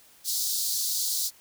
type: high-pass noise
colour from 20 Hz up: pink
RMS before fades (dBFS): -28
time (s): 0.24-1.31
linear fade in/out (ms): 50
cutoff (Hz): 4000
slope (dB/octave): 48
effects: white hiss -56 dBFS RMS until 1.4 s